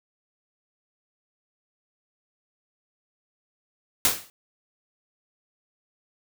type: noise with exponential decay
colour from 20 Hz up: white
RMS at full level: -17 dBFS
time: 4.05-4.3 s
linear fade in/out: 0 ms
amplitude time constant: 53 ms
effects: none